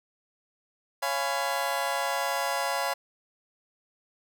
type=chord; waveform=30% pulse; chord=C# dominant seventh; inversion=none; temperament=just; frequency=554.4 / 693 / 831.5 / 997.9 Hz; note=C#5 / E#5 / G#5 / B5; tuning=0 / -14 / +2 / +18 cents; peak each=-30 dBFS; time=1.02-2.94 s; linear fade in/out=10 ms; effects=none